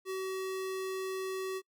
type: tone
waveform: square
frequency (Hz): 379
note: F#4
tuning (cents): +42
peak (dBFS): -35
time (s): 0.05-1.62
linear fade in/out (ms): 50
effects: noise-tail reverb RT60 0.1 s tail -25 dB re dry